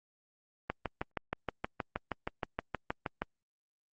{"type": "click train", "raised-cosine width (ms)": 0.5, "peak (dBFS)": -17, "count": 17, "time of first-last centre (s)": [0.7, 3.22], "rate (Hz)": 6.35, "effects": ["Opus 24 kbps"]}